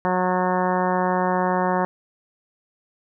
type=harmonic tone with a mistuned harmonic; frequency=182.7 Hz; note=F#3; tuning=22 cents flat; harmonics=1 / 2 / 3 / 4 / 5 / 6 / 7 / 8 / 9 / 10; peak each=-25 / -27 / -26 / -26 / -25 / -28 / -36 / -35 / -36 / -36 dBFS; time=0.05-1.85 s; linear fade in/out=0 ms; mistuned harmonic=10; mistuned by=-27 cents; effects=none